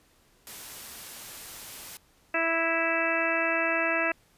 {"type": "noise", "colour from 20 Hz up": "white", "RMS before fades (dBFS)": -42, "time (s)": [0.47, 1.97], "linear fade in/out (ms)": 0}
{"type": "harmonic tone", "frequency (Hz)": 329.6, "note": "E4", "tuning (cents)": 0, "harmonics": [1, 2, 3, 4, 5, 6, 7, 8], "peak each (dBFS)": [-34, -30, -37, -33, -31, -32, -36, -30], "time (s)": [2.34, 4.12], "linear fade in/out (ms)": 5}
{"effects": ["pink hiss -63 dBFS RMS until 4.37 s", "resampled to 32000 Hz"]}